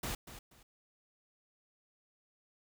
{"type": "noise with echo", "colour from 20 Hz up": "pink", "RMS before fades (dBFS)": -38, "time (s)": [0.03, 0.15], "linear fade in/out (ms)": 5, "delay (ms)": 240, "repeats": 2, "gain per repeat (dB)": -12, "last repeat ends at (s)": 0.63, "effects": []}